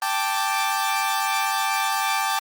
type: chord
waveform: sawtooth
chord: G suspended second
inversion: none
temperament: equal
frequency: 784 / 880 / 1174.7 Hz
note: G5 / A5 / D6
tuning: 0 / 0 / 0 cents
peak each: -22 dBFS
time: 0.02-2.39 s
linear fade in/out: 2 ms
effects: Opus 24 kbps